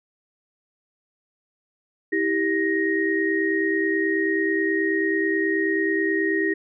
sine tone cluster, 324.2 / 393.5 / 1872 Hz, E4 / G4 / A#6, -29 / +7 / +7 cents, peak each -24 dBFS, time 2.12-6.54 s, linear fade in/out 10 ms, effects none

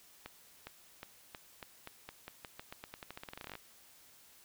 accelerating click train, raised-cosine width 0.3 ms, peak -28 dBFS, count 27, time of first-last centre 0.26-3.554 s, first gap 410 ms, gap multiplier 0.88, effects white hiss -61 dBFS RMS until 4.44 s

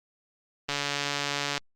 click train, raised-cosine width 0.2 ms, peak -11 dBFS, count 128, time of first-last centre 0.69-1.578 s, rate 143 Hz, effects Opus 32 kbps

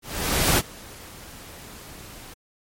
pink noise with ADSR envelope, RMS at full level -18 dBFS, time 0.02-2.34 s, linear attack 560 ms, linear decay 36 ms, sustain -24 dB, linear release 7 ms, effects MP3 64 kbps

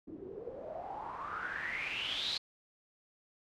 white noise with low-pass filter sweep, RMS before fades -40 dBFS, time 0.07-2.38 s, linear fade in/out 10 ms, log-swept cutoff 300 to 4300 Hz, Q 8.8, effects none

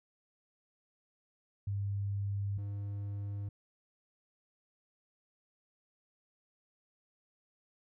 sine / triangle tone pair in turn, 100 / 101.1 Hz, G2 / G#2, +35 / -46 cents, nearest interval unison, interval 19 cents, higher second, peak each -32 / -34 dBFS, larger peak first, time 1.67-2.58 / 2.58-3.49 s, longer neither, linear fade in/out 5 ms, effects none

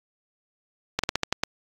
slowing click train, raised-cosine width 0.2 ms, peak -5 dBFS, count 7, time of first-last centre 0.99-1.435 s, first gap 46 ms, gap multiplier 1.19, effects AAC 48 kbps

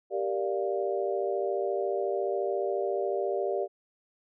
sine chord, G minor seventh, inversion none, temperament equal, 392 / 466.2 / 587.3 / 698.5 Hz, G4 / Bb4 / D5 / F5, 0 / 0 / 0 / 0 cents, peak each -30 / -34 / -32 / -35 dBFS, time 0.1-3.68 s, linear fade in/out 50 ms, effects none

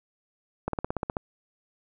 slowing click train, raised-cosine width 1 ms, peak -14 dBFS, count 9, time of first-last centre 0.68-1.168 s, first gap 53 ms, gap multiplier 1.04, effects none

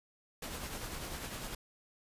pink noise with tremolo, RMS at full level -40 dBFS, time 0.42-1.55 s, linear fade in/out 5 ms, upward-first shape triangle, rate 10 Hz, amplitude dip 45%, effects resampled to 32000 Hz

